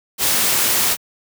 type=noise; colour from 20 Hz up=white; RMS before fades=-17 dBFS; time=0.18-0.97 s; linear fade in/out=50 ms; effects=high-pass 80 Hz 12 dB/octave